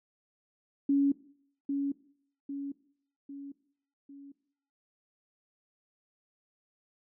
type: tone with echo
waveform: sine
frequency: 279.8 Hz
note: C#4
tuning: 16 cents sharp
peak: -22 dBFS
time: 0.89-1.12 s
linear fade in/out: 5 ms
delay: 800 ms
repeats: 4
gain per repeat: -6 dB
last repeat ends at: 4.32 s
effects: noise-tail reverb RT60 0.6 s tail -18 dB re dry